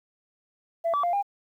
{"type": "tone with pitch steps", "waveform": "sine", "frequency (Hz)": [670, 1152, 698, 805], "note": ["E5", "D6", "F5", "G5"], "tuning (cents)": [28, -34, -1, 46], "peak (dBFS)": -21, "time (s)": [0.84, 1.228], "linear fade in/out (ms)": 20, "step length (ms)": 97, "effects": ["tanh soft clip ceiling -19 dBFS", "10-bit"]}